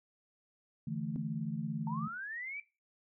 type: chord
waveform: sine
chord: D suspended second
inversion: none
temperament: equal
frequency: 146.83 / 164.81 / 220 Hz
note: D3 / E3 / A3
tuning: 0 / 0 / 0 cents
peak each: -39 dBFS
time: 0.87-2.08 s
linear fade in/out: 5 ms
type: tone with exponential decay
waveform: sine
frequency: 246.9 Hz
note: B3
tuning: in tune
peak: -32 dBFS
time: 1.16-1.25 s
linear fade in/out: 0 ms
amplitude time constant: 18 ms
type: linear sweep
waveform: sine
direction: up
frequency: 880 to 2349 Hz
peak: -39 dBFS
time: 1.87-2.6 s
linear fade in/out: 2 ms
effects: noise-tail reverb RT60 0.3 s tail -18 dB re dry